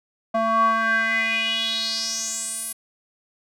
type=tone with band-pass filter sweep; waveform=square; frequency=224.5 Hz; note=A3; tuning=35 cents sharp; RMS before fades=-23 dBFS; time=0.34-2.73 s; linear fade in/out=10 ms; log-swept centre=820 to 11000 Hz; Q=6; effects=none